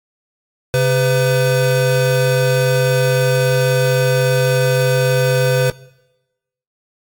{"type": "tone pair together", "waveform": "square", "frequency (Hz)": [133.76, 505], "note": ["C3", "B4"], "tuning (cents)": [39, 39], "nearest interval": "octave + major seventh", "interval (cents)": 2300, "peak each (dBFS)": -16, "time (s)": [0.74, 5.7], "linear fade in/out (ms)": 0, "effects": ["noise-tail reverb RT60 1.0 s tail -22 dB re dry", "AAC 64 kbps"]}